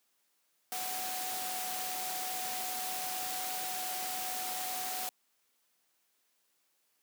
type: tone in noise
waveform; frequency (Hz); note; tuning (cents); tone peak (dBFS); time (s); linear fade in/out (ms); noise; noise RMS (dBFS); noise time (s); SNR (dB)
sine; 742; F#5; +5; -40; 0.72-5.09; 0; white; -38; 0.72-5.09; -5
effects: white hiss -75 dBFS RMS until 7.02 s + high-pass 200 Hz 12 dB/octave